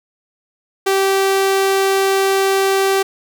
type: tone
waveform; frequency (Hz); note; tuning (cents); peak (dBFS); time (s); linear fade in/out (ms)
sawtooth; 388.3; G4; -16; -9; 0.86-3.03; 10
effects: none